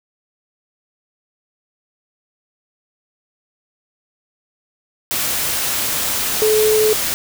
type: tone in noise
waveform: sine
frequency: 430.9 Hz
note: A4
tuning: 36 cents flat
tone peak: -12 dBFS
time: 6.42-6.93 s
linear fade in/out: 0 ms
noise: white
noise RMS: -20 dBFS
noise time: 5.11-7.14 s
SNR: +5 dB
effects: none